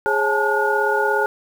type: tone cluster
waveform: sine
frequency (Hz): 415.8 / 543 / 846 / 883 / 1441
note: G#4 / C#5 / G#5 / A5 / F#6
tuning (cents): +2 / -36 / +32 / +6 / -46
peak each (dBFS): -21 / -25 / -25 / -23 / -21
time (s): 0.06-1.26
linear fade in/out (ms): 0
effects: 7-bit